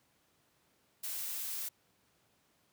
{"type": "noise", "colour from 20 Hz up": "blue", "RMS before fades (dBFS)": -39, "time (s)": [1.03, 1.69], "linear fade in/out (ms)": 10, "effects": ["pink hiss -72 dBFS RMS until 2.72 s", "high-pass 100 Hz 12 dB/octave"]}